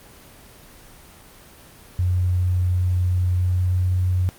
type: tone with pitch glide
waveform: sine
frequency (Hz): 90.3 to 91.19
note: F#2 to F#2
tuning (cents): -42 to -25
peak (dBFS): -17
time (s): 1.99-4.29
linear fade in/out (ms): 0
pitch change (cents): +17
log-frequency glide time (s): 3.35-3.89
effects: pink hiss -46 dBFS RMS until 4.38 s + Opus 24 kbps